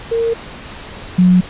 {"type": "tone pair in turn", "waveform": "sine", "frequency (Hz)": [460, 181.66], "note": ["A#4", "F#3"], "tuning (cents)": [-23, -32], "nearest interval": "octave + major third", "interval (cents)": 1609, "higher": "first", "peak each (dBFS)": [-13, -6], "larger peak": "second", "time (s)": [[0.11, 0.34], [1.18, 1.41]], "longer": "neither", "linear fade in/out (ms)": 10, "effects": ["pink hiss -32 dBFS RMS until 1.49 s", "resampled to 8000 Hz"]}